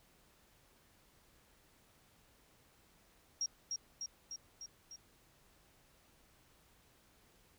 sine tone with echo, 5610 Hz, F8, 7 cents sharp, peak -33 dBFS, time 3.41-3.46 s, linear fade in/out 2 ms, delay 300 ms, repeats 5, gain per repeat -3 dB, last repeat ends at 4.96 s, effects pink hiss -68 dBFS RMS until 7.58 s

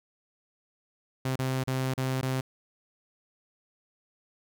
sawtooth tone with dropouts, 130.8 Hz, C3, in tune, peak -23 dBFS, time 1.25-2.41 s, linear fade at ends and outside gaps 5 ms, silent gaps 1.358-1.39 / 1.638-1.674 / 1.939-1.977 / 2.213-2.227 s, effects none

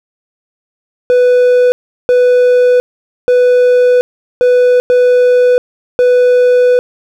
triangle tone bursts at uneven times, 495.6 Hz, B4, 6 cents sharp, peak -3 dBFS, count 6, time 1.1-1.72 / 2.09-2.8 / 3.28-4.01 / 4.41-4.8 / 4.9-5.58 / 5.99-6.79 s, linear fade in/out 0 ms, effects none

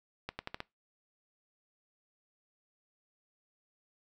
accelerating click train, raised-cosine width 0.3 ms, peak -21 dBFS, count 5, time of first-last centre 0.29-0.604 s, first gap 100 ms, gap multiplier 0.84, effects noise-tail reverb RT60 0.2 s tail -21 dB re dry

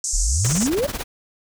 white band-pass noise, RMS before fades -25 dBFS, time 0.04-0.67 s, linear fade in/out 2 ms, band 5800 to 8100 Hz, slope 48 dB/octave
sine exponential sweep, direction up, 30.58 to 609 Hz, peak -18 dBFS, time 0.13-0.87 s, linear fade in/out 10 ms
pink noise with tremolo, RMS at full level -25 dBFS, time 0.44-1.04 s, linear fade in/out 10 ms, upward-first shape triangle, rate 18 Hz, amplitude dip 90%
effects none

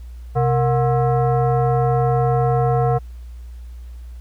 sine tone with frequency modulation, 130 Hz, C3, 11 cents flat, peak -14 dBFS, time 0.35-2.99 s, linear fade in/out 20 ms, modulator 596 Hz, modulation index 1.1, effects added 60 Hz sine -32 dBFS peak until 4.2 s + pink hiss -57 dBFS RMS until 4.2 s

